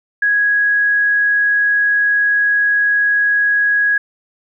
sine tone, 1661.2 Hz, G#6, in tune, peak -11 dBFS, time 0.22-3.98 s, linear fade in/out 5 ms, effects none

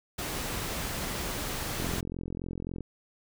pink noise, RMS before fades -34 dBFS, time 0.18-2.01 s, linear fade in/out 10 ms
click train, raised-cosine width 3 ms, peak -23 dBFS, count 45, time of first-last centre 1.8-2.807 s, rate 43.7 Hz
effects none

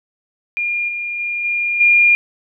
sine tone with level steps, 2412 Hz, D7, 46 cents sharp, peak -17 / -21 / -19 / -16 / -8 dBFS, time 0.57-2.15 s, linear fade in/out 0 ms, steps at 0.88 / 1.19 / 1.44 / 1.8 s, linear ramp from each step 10 ms, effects none

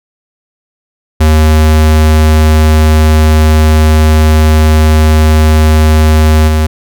square tone with level steps, 77.78 Hz, D#2, in tune, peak -4 / -7 dBFS, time 1.2-6.67 s, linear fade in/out 10 ms, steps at 6.47 s, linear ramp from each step 20 ms, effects none

